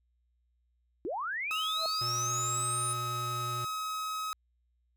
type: linear sweep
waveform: sine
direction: up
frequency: 293.7 to 9530 Hz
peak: -32 dBFS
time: 1.05-2.93 s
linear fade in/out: 0 ms
type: tone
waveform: 45% pulse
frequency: 1273 Hz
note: D#6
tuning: 39 cents sharp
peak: -33 dBFS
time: 1.51-4.33 s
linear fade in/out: 0 ms
type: tone with exponential growth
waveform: sine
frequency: 648 Hz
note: E5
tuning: 30 cents flat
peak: -30 dBFS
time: 1.72-1.86 s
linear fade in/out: 1 ms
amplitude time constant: 30 ms
type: tone with pitch glide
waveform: square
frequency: 119.8 to 120.7 Hz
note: A#2 to B2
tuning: +48 to -39 cents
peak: -38 dBFS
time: 2.01-3.65 s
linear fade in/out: 5 ms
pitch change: +13 cents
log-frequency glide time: 2.17-2.4 s
effects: added 60 Hz sine -70 dBFS peak until 4.96 s